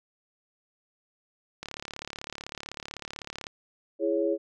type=click train; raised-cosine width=0.2 ms; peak=-19 dBFS; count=67; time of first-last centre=1.63-3.468 s; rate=35.9 Hz
type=chord; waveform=sine; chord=C# minor; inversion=first; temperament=just; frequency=332.6 / 415.8 / 554.4 Hz; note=E4 / G#4 / C#5; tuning=+16 / +2 / 0 cents; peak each=-28 dBFS; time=3.99-4.38 s; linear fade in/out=50 ms
effects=none